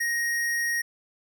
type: tone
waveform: square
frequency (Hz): 1874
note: A#6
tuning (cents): +9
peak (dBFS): -25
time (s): 0-0.82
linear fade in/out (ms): 10
effects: none